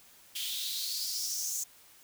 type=noise with high-pass filter sweep; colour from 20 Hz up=white; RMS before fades=-35 dBFS; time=0.35-1.64 s; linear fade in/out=10 ms; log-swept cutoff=3100 to 6800 Hz; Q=5; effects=white hiss -58 dBFS RMS until 2.03 s